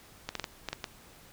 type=clicks; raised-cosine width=0.2 ms; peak=-16 dBFS; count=7; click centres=0.29 / 0.353 / 0.397 / 0.442 / 0.687 / 0.73 / 0.842 s; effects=pink hiss -55 dBFS RMS until 1.32 s